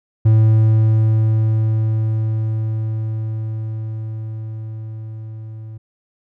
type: tone with level ramp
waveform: triangle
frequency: 110 Hz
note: A2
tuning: in tune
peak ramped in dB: -6 to -28 dBFS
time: 0.25-5.78 s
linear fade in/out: 10 ms
effects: none